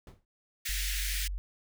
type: noise with exponential decay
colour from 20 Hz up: brown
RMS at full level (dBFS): -41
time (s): 0.07-0.25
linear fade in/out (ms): 2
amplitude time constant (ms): 39
type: high-pass noise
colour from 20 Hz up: pink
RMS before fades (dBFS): -35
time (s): 0.65-1.28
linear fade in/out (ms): 10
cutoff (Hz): 1700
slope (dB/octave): 48
type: tone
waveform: sine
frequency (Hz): 46.91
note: F#1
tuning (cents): +25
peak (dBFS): -32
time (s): 0.69-1.38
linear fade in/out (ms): 0
effects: none